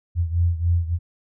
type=beating tone pair; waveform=sine; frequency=84.7 / 88.2 Hz; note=E2 / F2; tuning=+48 / +18 cents; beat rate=3.5 Hz; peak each=-19 / -23 dBFS; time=0.15-0.99 s; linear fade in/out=50 ms; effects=none